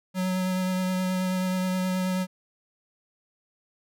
square tone with vibrato, 185 Hz, F#3, in tune, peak -25 dBFS, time 0.14-2.27 s, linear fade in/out 50 ms, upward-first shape triangle, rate 9.4 Hz, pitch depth 16 cents each way, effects none

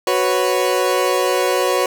30% pulse chord, F# suspended fourth, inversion none, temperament equal, 370 / 493.9 / 554.4 Hz, F#4 / B4 / C#5, 0 / 0 / 0 cents, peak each -17 dBFS, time 0.07-1.86 s, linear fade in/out 2 ms, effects none

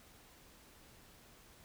silence, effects pink hiss -61 dBFS RMS until 1.64 s

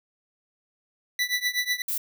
25% pulse tone with tremolo, 1975.5 Hz, B6, in tune, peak -17 dBFS, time 1.19-1.82 s, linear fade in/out 2 ms, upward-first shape triangle, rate 8.1 Hz, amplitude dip 95%
violet noise, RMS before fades -28 dBFS, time 1.88-1.98 s, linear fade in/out 5 ms
effects none

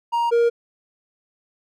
triangle tone pair in turn, 939 / 469.5 Hz, A#5 / A#4, +12 / +12 cents, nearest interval octave, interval 1200 cents, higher first, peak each -16 / -12 dBFS, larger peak second, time 0.12-0.31 / 0.31-0.5 s, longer neither, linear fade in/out 20 ms, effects none

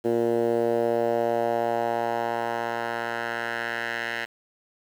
10% pulse tone with band-pass filter sweep, 117.1 Hz, A#2, 8 cents sharp, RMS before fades -26 dBFS, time 0.04-4.26 s, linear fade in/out 20 ms, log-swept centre 380 to 2000 Hz, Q 2, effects 8-bit

